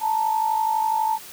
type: tone pair together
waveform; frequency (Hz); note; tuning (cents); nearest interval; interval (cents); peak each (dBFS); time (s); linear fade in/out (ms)
sine; 876 / 928.1; A5 / A#5; -8 / -8; minor second; 100; -20 / -26; 0-1.19; 50
effects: white hiss -41 dBFS RMS until 1.32 s